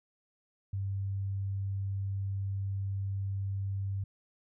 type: tone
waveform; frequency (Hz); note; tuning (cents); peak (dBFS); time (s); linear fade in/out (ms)
sine; 98; G2; 0; -31; 0.73-4.04; 5
effects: none